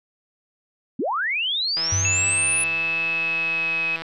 sine linear sweep, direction up, 190 to 10080 Hz, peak -21 dBFS, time 0.99-2.64 s, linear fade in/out 5 ms
click train, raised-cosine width 0.3 ms, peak -17 dBFS, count 370, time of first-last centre 1.77-4.02 s, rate 164 Hz
sine tone with exponential decay, 96.4 Hz, G2, 28 cents flat, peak -20 dBFS, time 1.92-3.07 s, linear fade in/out 5 ms, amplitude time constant 250 ms
sine tone with pitch glide, 2637 to 2549 Hz, E7 to D#7, 0 to +41 cents, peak -21 dBFS, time 2.05-3.96 s, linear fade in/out 0 ms, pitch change -59 cents, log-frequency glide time 2.25-3.8 s
effects none

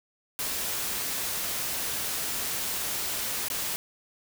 white noise with dropouts, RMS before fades -31 dBFS, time 0.39-3.76 s, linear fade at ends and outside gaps 0 ms, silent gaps 3.484-3.501 s, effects none

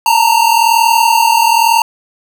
square tone pair together, 891.3 / 932.3 Hz, A5 / A#5, +22 / 0 cents, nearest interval minor second, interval 78 cents, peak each -12 / -10 dBFS, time 0.06-1.82 s, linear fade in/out 2 ms, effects none

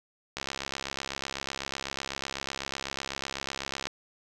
click train, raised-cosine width 0.2 ms, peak -15 dBFS, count 239, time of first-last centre 0.37-3.87 s, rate 68 Hz, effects none

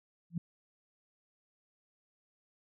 sine tone with exponential growth, 169.3 Hz, E3, 46 cents sharp, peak -27 dBFS, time 0.3-0.38 s, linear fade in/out 5 ms, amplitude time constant 16 ms, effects none

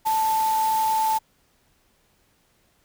sine tone in noise, 880 Hz, A5, in tune, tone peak -19 dBFS, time 0.05-1.19 s, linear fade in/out 20 ms, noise white, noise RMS -34 dBFS, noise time 0.05-1.19 s, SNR +12 dB, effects pink hiss -64 dBFS RMS until 2.84 s

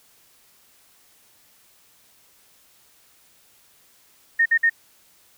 sine tone bursts, 1840 Hz, A#6, 23 cents flat, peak -14 dBFS, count 3, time 4.39-4.698 s, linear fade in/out 10 ms, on 68 ms, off 52 ms, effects white hiss -57 dBFS RMS until 5.37 s

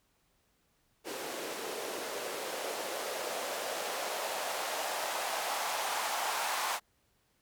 blue noise with band-pass filter sweep, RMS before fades -36 dBFS, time 1.04-6.8 s, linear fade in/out 50 ms, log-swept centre 390 to 900 Hz, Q 2.3, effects pink hiss -73 dBFS RMS until 7.41 s

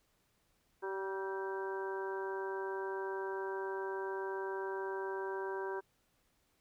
harmonic tone with a mistuned harmonic, 192.8 Hz, G3, 28 cents flat, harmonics 2 / 3 / 4 / 5 / 6 / 7 / 8, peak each -38 / -50 / -50 / -43 / -54 / -56 / -46 dBFS, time 0.82-5.81 s, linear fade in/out 20 ms, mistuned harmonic 8, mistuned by +23 cents, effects pink hiss -75 dBFS RMS until 6.6 s

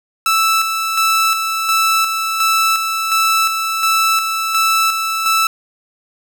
sawtooth tone with tremolo, 1318.5 Hz, E6, in tune, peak -8 dBFS, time 0.26-5.47 s, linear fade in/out 2 ms, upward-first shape square, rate 1.4 Hz, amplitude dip 45%, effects none

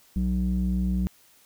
square tone with low-pass filter, 61.74 Hz, B1, in tune, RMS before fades -25 dBFS, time 0.16-1.07 s, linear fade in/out 0 ms, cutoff 210 Hz, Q 4.7, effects white hiss -58 dBFS RMS until 1.45 s

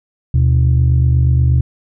sine tone pair together, 77.1 / 125.42 Hz, D#2 / B2, -15 / +27 cents, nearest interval minor sixth, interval 842 cents, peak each -10 dBFS, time 0.34-1.61 s, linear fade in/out 5 ms, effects tanh soft clip ceiling -5 dBFS

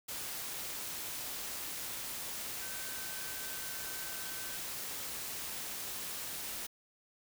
sine tone in noise, 1537 Hz, G6, 35 cents flat, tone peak -50 dBFS, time 2.61-4.57 s, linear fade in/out 10 ms, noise white, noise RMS -41 dBFS, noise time 0.08-6.67 s, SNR -12 dB, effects none

